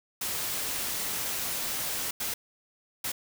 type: noise bursts at uneven times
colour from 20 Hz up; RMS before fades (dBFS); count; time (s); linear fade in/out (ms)
white; -32; 3; 0.21-2.11 / 2.2-2.34 / 3.04-3.12; 5
effects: none